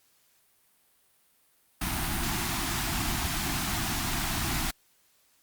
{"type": "band-stop noise", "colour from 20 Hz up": "pink", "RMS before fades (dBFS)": -30, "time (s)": [1.81, 4.71], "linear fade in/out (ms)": 5, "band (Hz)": [370, 660], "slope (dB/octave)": 96, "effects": ["white hiss -66 dBFS RMS until 5.42 s", "Opus 48 kbps"]}